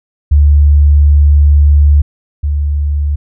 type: tone pair in turn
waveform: sine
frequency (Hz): 72.9 / 72.9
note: D2 / D2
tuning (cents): -12 / -12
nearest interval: unison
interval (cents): 0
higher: neither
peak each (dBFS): -3 / -10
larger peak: first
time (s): 0.31-2.02 / 2.43-3.16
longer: first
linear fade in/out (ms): 10
effects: none